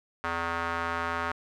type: tone with band-pass filter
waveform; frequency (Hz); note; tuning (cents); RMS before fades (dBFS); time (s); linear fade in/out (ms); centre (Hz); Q
square; 84.2; E2; +37; -31; 0.24-1.32; 0; 1300; 2.1
effects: none